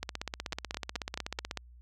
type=two click trains; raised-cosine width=0.2 ms; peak=-17 / -17 dBFS; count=26 / 5; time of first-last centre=0.03-1.573 / 0.53-1.39 s; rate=16.2 / 4.65 Hz; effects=added 60 Hz sine -51 dBFS peak until 1.81 s